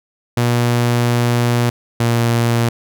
sawtooth tone pair in turn, 120 / 117.53 Hz, B2 / A#2, -49 / +15 cents, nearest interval unison, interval 36 cents, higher first, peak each -9 dBFS, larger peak neither, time 0.37-1.7 / 2-2.69 s, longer first, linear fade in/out 5 ms, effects none

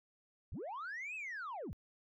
sine linear two-way sweep, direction up then down, 38.81 to 2637 to 38.81 Hz, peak -39 dBFS, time 0.52-1.73 s, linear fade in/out 0 ms, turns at 1.15 s, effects tanh soft clip ceiling -39 dBFS

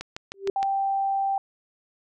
click train, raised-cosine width 0.2 ms, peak -16 dBFS, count 5, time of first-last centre 0.01-0.629 s, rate 6.46 Hz
sine tone with exponential growth, 392 Hz, G4, in tune, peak -18 dBFS, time 0.34-0.5 s, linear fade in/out 2 ms, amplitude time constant 33 ms
sine tone, 784 Hz, G5, in tune, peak -22 dBFS, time 0.56-1.38 s, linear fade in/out 2 ms
effects none

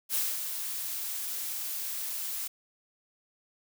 blue noise with ADSR envelope, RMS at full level -28 dBFS, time 0.09-2.48 s, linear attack 59 ms, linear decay 230 ms, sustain -7 dB, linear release 9 ms, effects none

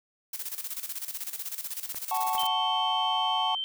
blue noise with tremolo, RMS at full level -34 dBFS, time 0.33-2.47 s, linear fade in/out 5 ms, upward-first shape square, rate 16 Hz, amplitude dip 70%
clicks, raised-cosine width 0.5 ms, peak -27 dBFS, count 3, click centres 1.946 / 2.351 / 2.434 s
triangle chord, F# minor, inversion none, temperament equal, 740 / 880 / 1108.7 Hz, F#5 / A5 / C#6, 0 / 0 / 0 cents, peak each -29 / -27 / -30 dBFS, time 2.11-3.55 s, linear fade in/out 2 ms
sine tone, 3112 Hz, G7, 13 cents flat, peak -29 dBFS, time 2.38-3.64 s, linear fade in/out 0 ms
effects none

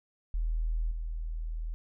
sine tone with level steps, 40.32 Hz, E1, 38 cents flat, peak -27 / -32 dBFS, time 0.34-1.74 s, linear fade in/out 0 ms, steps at 0.91 s, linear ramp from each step 5 ms, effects none

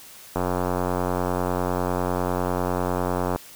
click train, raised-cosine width 1 ms, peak -10 dBFS, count 271, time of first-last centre 0.36-3.36 s, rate 90 Hz, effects white hiss -45 dBFS RMS until 3.55 s

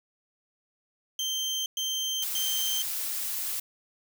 30% pulse tone bursts, 3136 Hz, G7, in tune, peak -25 dBFS, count 3, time 1.19-2.82 s, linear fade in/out 2 ms, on 470 ms, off 110 ms
blue noise, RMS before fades -32 dBFS, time 2.22-3.6 s, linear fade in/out 5 ms
effects none

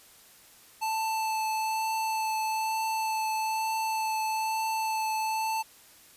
square tone with vibrato, 880 Hz, A5, in tune, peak -28 dBFS, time 0.81-5.63 s, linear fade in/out 20 ms, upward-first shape triangle, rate 1.1 Hz, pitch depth 12 cents each way, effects white hiss -55 dBFS RMS until 6.16 s + resampled to 32000 Hz

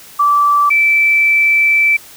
sine tone pair in turn, 1162 / 2324 Hz, D6 / D7, -19 / -19 cents, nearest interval octave, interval 1200 cents, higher second, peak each -8 dBFS, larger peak neither, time 0.19-0.7 / 0.7-1.97 s, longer second, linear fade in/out 10 ms, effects white hiss -38 dBFS RMS until 2.16 s

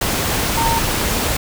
sine tone in noise, 916 Hz, A#5, 31 cents flat, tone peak -17 dBFS, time 0.57-0.79 s, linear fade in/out 5 ms, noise pink, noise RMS -19 dBFS, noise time 0.01-1.37 s, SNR -1 dB, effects none

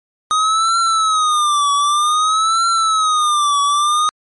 square tone with vibrato, 1244.5 Hz, D#6, in tune, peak -13 dBFS, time 0.31-4.09 s, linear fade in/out 0 ms, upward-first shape triangle, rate 0.53 Hz, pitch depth 160 cents each way, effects MP3 48 kbps

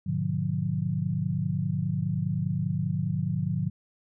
sine chord, G# diminished seventh, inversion none, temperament just, 103.83 / 124.59 / 149.51 / 179.41 Hz, G#2 / B2 / D3 / F3, 0 / +16 / +31 / +47 cents, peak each -32 / -34 / -29 / -30 dBFS, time 0.06-3.7 s, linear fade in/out 10 ms, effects none

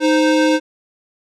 square tone pair together, 310.6 / 520 Hz, D#4 / C5, -3 / -11 cents, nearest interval major sixth, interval 892 cents, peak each -14 / -17 dBFS, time 0-0.6 s, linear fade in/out 50 ms, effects low-pass 6000 Hz 12 dB/octave

